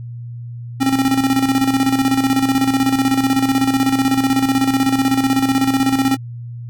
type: tone with tremolo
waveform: square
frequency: 268.3 Hz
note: C4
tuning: 44 cents sharp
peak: -12 dBFS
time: 0.8-6.17 s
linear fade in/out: 20 ms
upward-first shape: square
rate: 16 Hz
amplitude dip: 60%
effects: added 119 Hz sine -27 dBFS peak until 6.69 s